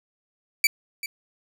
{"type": "tone with echo", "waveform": "sawtooth", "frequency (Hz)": 2316, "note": "D7", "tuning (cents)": -25, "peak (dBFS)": -12, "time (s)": [0.64, 0.67], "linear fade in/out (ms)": 2, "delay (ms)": 390, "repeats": 1, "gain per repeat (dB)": -14, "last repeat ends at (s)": 1.06, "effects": []}